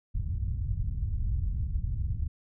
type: low-pass noise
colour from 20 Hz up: white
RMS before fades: -30 dBFS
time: 0.14-2.28 s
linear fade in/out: 10 ms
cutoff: 100 Hz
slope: 24 dB/octave
effects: none